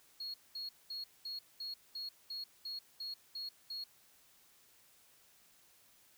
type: tone bursts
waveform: triangle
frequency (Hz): 4311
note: C#8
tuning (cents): -49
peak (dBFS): -38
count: 11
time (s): 0.2-3.84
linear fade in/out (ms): 5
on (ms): 140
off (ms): 210
effects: tanh soft clip ceiling -35 dBFS + white hiss -66 dBFS RMS until 6.17 s